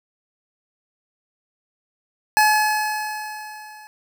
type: tone with level ramp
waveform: 25% pulse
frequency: 853 Hz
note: G#5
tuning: 46 cents sharp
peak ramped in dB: -8 to -37 dBFS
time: 2.37-3.87 s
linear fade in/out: 0 ms
effects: none